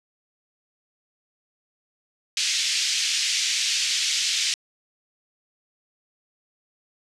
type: band-pass noise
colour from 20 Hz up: white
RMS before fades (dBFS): -24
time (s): 2.37-4.54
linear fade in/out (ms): 2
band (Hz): 2300 to 6500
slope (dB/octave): 24
effects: low-pass 11000 Hz 12 dB/octave